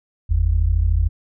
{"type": "tone pair together", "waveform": "sine", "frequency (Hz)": [48.39, 81.9], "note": ["G1", "E2"], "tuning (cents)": [-22, -11], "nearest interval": "major sixth", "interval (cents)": 911, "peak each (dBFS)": -17, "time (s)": [0.29, 1.09], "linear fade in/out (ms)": 20, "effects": []}